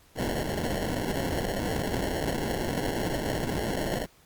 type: noise with sample-and-hold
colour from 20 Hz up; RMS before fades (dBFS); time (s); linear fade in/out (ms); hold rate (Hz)
violet; -29; 0.15-4.07; 50; 1225
effects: pink hiss -59 dBFS RMS until 4.25 s + MP3 96 kbps